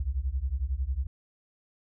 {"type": "beating tone pair", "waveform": "sine", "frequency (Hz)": [60.6, 71.6], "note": ["B1", "D2"], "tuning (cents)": [-32, -43], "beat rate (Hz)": 11, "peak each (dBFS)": -30, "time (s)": [0, 1.07], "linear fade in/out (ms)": 5, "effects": []}